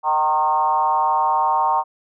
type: tone with frequency modulation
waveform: sine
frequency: 923 Hz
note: A#5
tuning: 17 cents flat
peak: -15 dBFS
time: 0.03-1.84 s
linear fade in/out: 50 ms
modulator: 154 Hz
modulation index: 1.2
effects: none